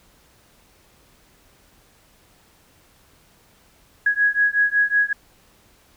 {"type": "beating tone pair", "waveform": "sine", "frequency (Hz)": [1661, 1666.4], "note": ["G#6", "G#6"], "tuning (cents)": [0, 5], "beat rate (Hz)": 5.4, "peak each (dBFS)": -19, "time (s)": [4.06, 5.13], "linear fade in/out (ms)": 5, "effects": ["pink hiss -56 dBFS RMS until 5.96 s"]}